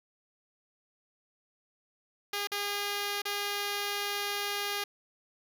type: tone with dropouts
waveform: 5% pulse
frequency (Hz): 407.1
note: G#4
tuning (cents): -35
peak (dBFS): -20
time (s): 2.33-4.84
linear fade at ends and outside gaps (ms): 5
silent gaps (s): 2.472-2.517 / 3.219-3.253
effects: none